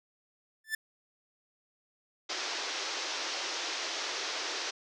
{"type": "tone with exponential growth", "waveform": "45% pulse", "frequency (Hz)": 1760, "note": "A6", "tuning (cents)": 0, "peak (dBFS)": -27, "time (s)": [0.64, 0.75], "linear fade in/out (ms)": 5, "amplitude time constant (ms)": 22}
{"type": "band-pass noise", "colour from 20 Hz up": "white", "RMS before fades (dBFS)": -36, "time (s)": [2.29, 4.71], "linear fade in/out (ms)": 10, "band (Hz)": [310, 6100], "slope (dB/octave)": 48}
{"effects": []}